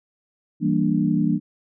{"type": "chord", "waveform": "sine", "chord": "E half-diminished seventh", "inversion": "none", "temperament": "equal", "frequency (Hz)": [164.81, 196, 233.1, 293.7], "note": ["E3", "G3", "Bb3", "D4"], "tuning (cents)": [0, 0, 0, 0], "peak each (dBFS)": -23, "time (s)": [0.6, 1.4], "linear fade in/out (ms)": 50, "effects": []}